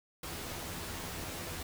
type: noise with comb filter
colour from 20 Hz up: pink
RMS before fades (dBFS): -41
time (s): 0.23-1.63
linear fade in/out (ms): 5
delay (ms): 12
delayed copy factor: +0.55
effects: none